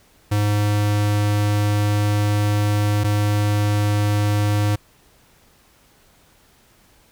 square tone pair in turn, 103.83 / 103.83 Hz, G#2 / G#2, 0 / 0 cents, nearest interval unison, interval 0 cents, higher neither, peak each -17 dBFS, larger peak neither, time 0.31-3.04 / 3.04-4.76 s, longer first, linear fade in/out 10 ms, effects pink hiss -55 dBFS RMS until 7.11 s

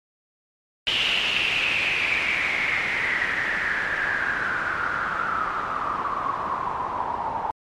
white noise with low-pass filter sweep, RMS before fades -25 dBFS, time 0.87-7.51 s, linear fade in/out 0 ms, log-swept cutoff 3000 to 890 Hz, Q 7.7, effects MP3 64 kbps

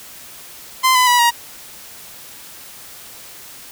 sawtooth tone with pitch steps, 1036 / 1005.3 / 975.6 / 946.7 Hz, C6 / B5 / B5 / A#5, -17 / +30 / -21 / +26 cents, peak -7 dBFS, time 0.83-1.31 s, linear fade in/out 20 ms, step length 120 ms, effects white hiss -38 dBFS RMS until 3.71 s

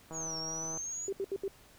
click train, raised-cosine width 1 ms, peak -31 dBFS, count 108, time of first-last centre 0.11-0.775 s, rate 161 Hz
sine linear two-way sweep, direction down then up, 6950 to 5450 to 6950 Hz, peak -36 dBFS, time 0.12-1.1 s, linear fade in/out 50 ms, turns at 0.37 s
sine tone bursts, 392 Hz, G4, in tune, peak -31 dBFS, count 4, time 1.08-1.48 s, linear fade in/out 2 ms, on 46 ms, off 72 ms
effects pink hiss -59 dBFS RMS until 1.78 s

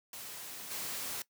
white noise with level steps, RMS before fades -45 / -39 dBFS, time 0.13-1.22 s, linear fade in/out 2 ms, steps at 0.7 s, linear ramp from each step 20 ms, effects noise-tail reverb RT60 0.1 s tail -19 dB re dry + high-pass 100 Hz 12 dB/octave

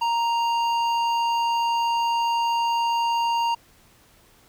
triangle tone with hard clipping, 932.3 Hz, A#5, in tune, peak -22 dBFS, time 0.01-3.55 s, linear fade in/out 10 ms, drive 14 dB, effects pink hiss -56 dBFS RMS until 4.48 s

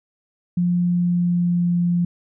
sine tone with pitch glide, 176.1 to 174.28 Hz, F3 to F3, +15 to -3 cents, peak -16 dBFS, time 0.57-2.05 s, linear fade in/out 5 ms, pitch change -18 cents, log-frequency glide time 0.8-1.72 s, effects none

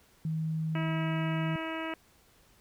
sine tone, 158.9 Hz, D#3, 37 cents sharp, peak -29 dBFS, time 0.25-1.56 s, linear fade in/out 2 ms
harmonic tone, 322.6 Hz, E4, 37 cents flat, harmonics 1 / 2 / 3 / 4 / 5 / 6 / 7 / 8 / 9, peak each -37 / -40 / -42 / -43 / -44 / -45 / -45 / -46 / -47 dBFS, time 0.75-1.94 s, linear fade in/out 2 ms
effects pink hiss -63 dBFS RMS until 2.6 s

